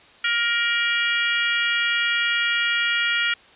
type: harmonic tone with a mistuned harmonic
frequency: 470 Hz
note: A#4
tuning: 14 cents sharp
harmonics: 3 / 4 / 5 / 6 / 7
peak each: -24 / -25 / -26 / -27 / -27 dBFS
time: 0.24-3.34 s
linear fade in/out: 5 ms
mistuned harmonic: 6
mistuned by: +18 cents
effects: white hiss -50 dBFS RMS until 3.55 s + resampled to 8000 Hz